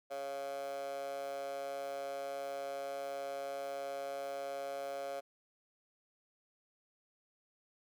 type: tone with high-pass filter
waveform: 15% pulse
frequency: 138.59 Hz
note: C#3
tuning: in tune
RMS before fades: -41 dBFS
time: 0.1-5.21 s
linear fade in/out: 20 ms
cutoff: 620 Hz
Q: 9.5
effects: none